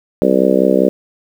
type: harmonic tone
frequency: 65 Hz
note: C2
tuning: 11 cents flat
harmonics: 3 / 4 / 5 / 6 / 7 / 8 / 9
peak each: -17 / -17 / -17 / -17 / -17 / -17 / -17 dBFS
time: 0.22-0.89 s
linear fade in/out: 0 ms
effects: 7-bit